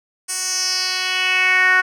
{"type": "tone with band-pass filter sweep", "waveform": "10% pulse", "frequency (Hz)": 370.1, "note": "F#4", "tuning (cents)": 0, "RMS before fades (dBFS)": -18, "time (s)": [0.28, 1.82], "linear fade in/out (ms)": 20, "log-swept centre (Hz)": [8200, 1600], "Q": 3.5, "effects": []}